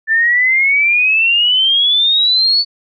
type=exponential sweep; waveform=sine; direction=up; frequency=1760 to 4503 Hz; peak=-9 dBFS; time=0.07-2.65 s; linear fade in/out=50 ms; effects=none